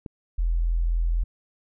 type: click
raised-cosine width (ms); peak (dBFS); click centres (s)
3; -22; 0.062
type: tone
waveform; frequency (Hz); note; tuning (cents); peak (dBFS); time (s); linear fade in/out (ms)
sine; 42.02; E1; +34; -20; 0.38-1.24; 10
effects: none